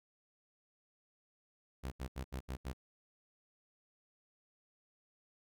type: tone bursts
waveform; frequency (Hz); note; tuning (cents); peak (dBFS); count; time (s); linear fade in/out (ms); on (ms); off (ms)
sawtooth; 65.41; C2; 0; -35; 6; 1.83-2.733; 20; 88; 75
effects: none